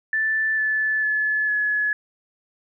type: tone with pitch steps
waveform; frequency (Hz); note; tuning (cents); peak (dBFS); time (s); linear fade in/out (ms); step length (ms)
sine; 1760 / 1739.8 / 1719.8 / 1700; A6 / A6 / A6 / G#6; 0 / -20 / -40 / +40; -19; 0.13-1.93; 2; 450
effects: none